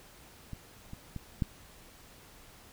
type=clicks; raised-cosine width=5 ms; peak=-28 / -30 / -26 / -16 dBFS; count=4; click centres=0.533 / 0.934 / 1.163 / 1.422 s; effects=pink hiss -55 dBFS RMS until 2.72 s